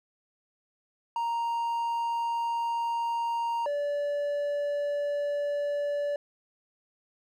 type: tone pair in turn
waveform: triangle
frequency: 932.3 / 578.4 Hz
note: A#5 / D5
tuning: 0 / -27 cents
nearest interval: minor sixth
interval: 827 cents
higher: first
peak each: -25 dBFS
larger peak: neither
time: 1.16-3.66 / 3.66-6.16 s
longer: neither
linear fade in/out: 2 ms
effects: none